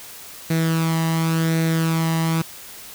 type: tone with flanger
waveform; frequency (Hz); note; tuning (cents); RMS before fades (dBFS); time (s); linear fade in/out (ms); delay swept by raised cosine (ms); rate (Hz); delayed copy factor
sawtooth; 162.9; E3; -20; -20; 0.5-2.42; 5; 0.49 to 1.03; 0.91; +0.55
effects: white hiss -39 dBFS RMS until 2.94 s